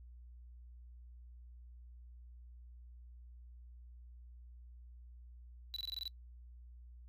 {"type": "tone bursts", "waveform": "triangle", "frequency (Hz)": 3951, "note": "B7", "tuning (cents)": 0, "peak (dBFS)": -37, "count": 8, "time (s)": [5.74, 6.078], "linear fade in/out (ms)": 0, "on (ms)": 23, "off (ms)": 22, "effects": ["noise-tail reverb RT60 0.1 s tail -26 dB re dry", "added 60 Hz sine -52 dBFS peak until 7.08 s"]}